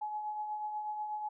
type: tone with tremolo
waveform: sine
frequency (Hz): 847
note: G#5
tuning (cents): +34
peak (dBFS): -33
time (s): 0.01-1.29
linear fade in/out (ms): 10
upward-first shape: triangle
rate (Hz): 8.2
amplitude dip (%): 45
effects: none